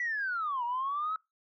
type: linear two-way sweep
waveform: sine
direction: down then up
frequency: 1975.5 to 936 to 1304 Hz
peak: -29 dBFS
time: 0-1.16 s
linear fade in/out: 2 ms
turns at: 0.64 s
effects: noise-tail reverb RT60 0.2 s tail -23 dB re dry + tanh soft clip ceiling -25 dBFS